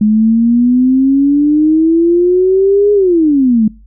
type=exponential two-way sweep; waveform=sine; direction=up then down; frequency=210 to 416 to 210 Hz; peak=-6 dBFS; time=0.01-3.68 s; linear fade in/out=5 ms; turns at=2.93 s; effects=noise-tail reverb RT60 0.3 s tail -25 dB re dry + added 50 Hz sine -37 dBFS peak until 3.86 s